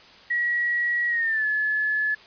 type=tone with pitch glide; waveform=sine; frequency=1917 to 1717.7 Hz; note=A#6 to A6; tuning=+48 to -42 cents; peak=-21 dBFS; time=0.3-2.15 s; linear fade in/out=10 ms; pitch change=-190 cents; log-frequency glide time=1.08-1.46 s; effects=white hiss -49 dBFS RMS until 2.26 s + resampled to 11025 Hz